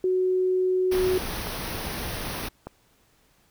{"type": "tone", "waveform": "sine", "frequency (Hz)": 370, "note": "F#4", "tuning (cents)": 0, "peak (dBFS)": -20, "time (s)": [0.04, 1.18], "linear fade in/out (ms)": 2}
{"type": "band-stop noise", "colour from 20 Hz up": "pink", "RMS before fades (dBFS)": -32, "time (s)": [0.91, 2.49], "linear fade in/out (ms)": 10, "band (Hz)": [6100, 8900], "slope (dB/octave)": 96}
{"type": "click train", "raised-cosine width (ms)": 1, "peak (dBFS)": -21, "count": 4, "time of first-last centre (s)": [1.47, 2.67], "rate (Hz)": 2.5}
{"effects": ["pink hiss -63 dBFS RMS until 3.5 s"]}